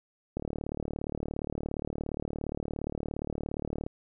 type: click train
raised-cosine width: 2 ms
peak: -20 dBFS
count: 131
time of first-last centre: 0.37-3.865 s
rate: 37.2 Hz
effects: none